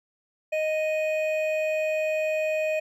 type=tone pair together; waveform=triangle; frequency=622.2 / 2489 Hz; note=D#5 / D#7; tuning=0 / 0 cents; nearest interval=2 octaves; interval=2400 cents; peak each=-22 / -30 dBFS; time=0.52-2.8 s; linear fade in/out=10 ms; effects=none